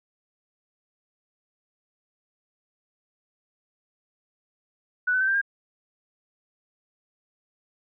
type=tone with pitch steps; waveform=sine; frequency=1480 / 1512 / 1544.6 / 1578 / 1612.1 Hz; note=F#6 / F#6 / G6 / G6 / G6; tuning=0 / +37 / -26 / +11 / +48 cents; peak=-20 dBFS; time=5.07-5.415 s; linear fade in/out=10 ms; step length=69 ms; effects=none